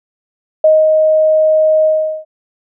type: tone with ADSR envelope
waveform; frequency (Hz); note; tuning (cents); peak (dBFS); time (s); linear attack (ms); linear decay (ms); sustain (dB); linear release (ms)
sine; 625; D#5; +8; -4; 0.64-2.25; 4; 220; -3; 400
effects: none